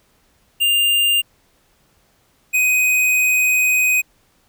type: tone pair in turn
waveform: square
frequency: 2800 / 2504 Hz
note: F7 / D#7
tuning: +4 / +10 cents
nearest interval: major second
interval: 194 cents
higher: first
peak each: -14 dBFS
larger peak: neither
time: 0.6-1.22 / 2.53-4.02 s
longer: second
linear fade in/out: 20 ms
effects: pink hiss -59 dBFS RMS until 4.48 s